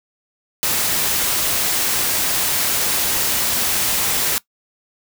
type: noise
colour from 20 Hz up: white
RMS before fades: -19 dBFS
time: 0.63-4.38 s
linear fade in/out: 0 ms
effects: noise-tail reverb RT60 0.1 s tail -20 dB re dry